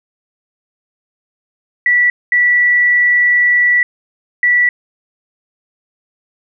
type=tone bursts at uneven times; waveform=sine; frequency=1955 Hz; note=B6; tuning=18 cents flat; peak=-8 dBFS; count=3; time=1.86-2.1 / 2.32-3.83 / 4.43-4.69 s; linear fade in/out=2 ms; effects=none